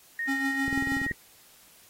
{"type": "tone with pitch glide", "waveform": "sine", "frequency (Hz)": [1856, 1881.9], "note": ["A#6", "A#6"], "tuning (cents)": [-8, 16], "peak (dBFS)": -28, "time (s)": [0.19, 1.12], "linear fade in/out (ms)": 2, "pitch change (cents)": 24, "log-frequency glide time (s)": [0.32, 0.83]}
{"type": "tone with tremolo", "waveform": "square", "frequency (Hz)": 273.2, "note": "C#4", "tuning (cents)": -25, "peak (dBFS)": -27, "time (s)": [0.27, 1.07], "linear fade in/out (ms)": 20, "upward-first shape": "sine", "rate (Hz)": 6.4, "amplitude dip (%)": 60}
{"type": "click train", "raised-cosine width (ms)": 3, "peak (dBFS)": -22, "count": 10, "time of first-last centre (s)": [0.68, 1.113], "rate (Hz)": 20.8}
{"effects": ["white hiss -56 dBFS RMS until 1.89 s", "AAC 48 kbps"]}